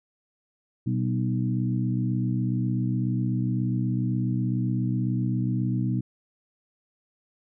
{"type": "harmonic tone with a mistuned harmonic", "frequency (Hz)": 62, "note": "B1", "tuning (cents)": 7, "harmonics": [2, 3, 4, 5], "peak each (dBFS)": [-25, -29, -31, -33], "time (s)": [0.86, 6.01], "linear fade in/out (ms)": 10, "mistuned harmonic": 3, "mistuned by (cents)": 50, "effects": []}